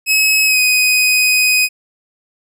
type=tone with pitch glide; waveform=sawtooth; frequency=2565 to 2504 Hz; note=E7 to D#7; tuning=-48 to +10 cents; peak=-7 dBFS; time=0.06-1.69 s; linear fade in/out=50 ms; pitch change=-42 cents; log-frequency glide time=0.46-0.59 s; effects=none

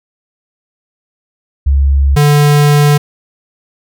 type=tone pair in turn; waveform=sine / square; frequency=69.3 / 146.5 Hz; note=C#2 / D3; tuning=0 / -4 cents; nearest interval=octave + minor second; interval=1296 cents; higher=second; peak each=-6 dBFS; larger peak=neither; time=1.66-2.16 / 2.16-2.98 s; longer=second; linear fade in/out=10 ms; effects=none

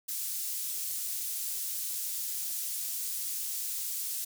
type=high-pass noise; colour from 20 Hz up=pink; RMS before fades=-35 dBFS; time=0.08-4.25 s; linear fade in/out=10 ms; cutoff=8100 Hz; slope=12 dB/octave; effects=none

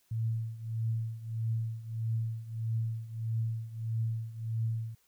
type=tone with tremolo; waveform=sine; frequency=112.9 Hz; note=A2; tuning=45 cents sharp; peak=-27 dBFS; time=0.11-4.95 s; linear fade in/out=5 ms; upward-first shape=triangle; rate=1.6 Hz; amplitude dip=85%; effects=white hiss -70 dBFS RMS until 5.07 s

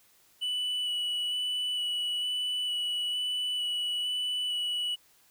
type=tone with vibrato; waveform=triangle; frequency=2960 Hz; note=F#7; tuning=in tune; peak=-27 dBFS; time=0.41-4.96 s; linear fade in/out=20 ms; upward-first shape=square; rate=1.1 Hz; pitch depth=10 cents each way; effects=white hiss -63 dBFS RMS until 5.3 s

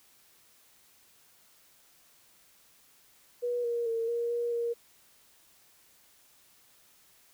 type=tone with pitch steps; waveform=sine; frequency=484.9 / 472.2 / 456.8 / 470.9 / 474.7 / 470.1 Hz; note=B4 / A#4 / A#4 / A#4 / A#4 / A#4; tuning=-32 / +22 / -35 / +18 / +31 / +15 cents; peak=-28 dBFS; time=3.42-4.74 s; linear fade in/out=20 ms; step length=220 ms; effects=white hiss -62 dBFS RMS until 7.33 s

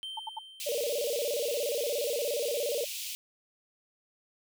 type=tone with exponential decay; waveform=triangle; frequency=3122 Hz; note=G7; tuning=8 cents flat; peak=-34 dBFS; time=0.03-1.6 s; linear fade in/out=0 ms; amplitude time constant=340 ms
type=tone bursts; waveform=sine; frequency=880 Hz; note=A5; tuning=in tune; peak=-33 dBFS; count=3; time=0.17-0.39 s; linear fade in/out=5 ms; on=24 ms; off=74 ms
type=high-pass noise; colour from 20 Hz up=pink; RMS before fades=-38 dBFS; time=0.6-3.15 s; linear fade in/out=0 ms; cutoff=2500 Hz; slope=48 dB/octave
type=tone with vibrato; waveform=sine; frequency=524 Hz; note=C5; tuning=2 cents sharp; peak=-29 dBFS; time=0.66-2.85 s; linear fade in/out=10 ms; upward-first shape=square; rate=17 Hz; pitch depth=180 cents each way
effects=none

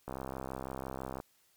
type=click train; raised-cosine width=1 ms; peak=-25 dBFS; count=75; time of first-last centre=0.08-1.201 s; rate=66 Hz; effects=white hiss -69 dBFS RMS until 1.56 s + MP3 96 kbps

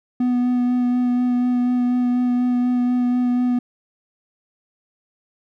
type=tone with vibrato; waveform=triangle; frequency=246.9 Hz; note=B3; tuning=in tune; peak=-14 dBFS; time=0.2-3.59 s; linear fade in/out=5 ms; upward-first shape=sine; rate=4.1 Hz; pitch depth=13 cents each way; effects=none

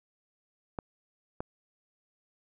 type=clicks; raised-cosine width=1 ms; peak=-20 dBFS; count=2; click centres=0.788 / 1.405 s; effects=none

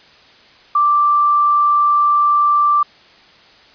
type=tone; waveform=sine; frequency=1174.7 Hz; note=D6; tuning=in tune; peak=-10 dBFS; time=0.75-2.83 s; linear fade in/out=5 ms; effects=white hiss -46 dBFS RMS until 3.74 s + resampled to 11025 Hz

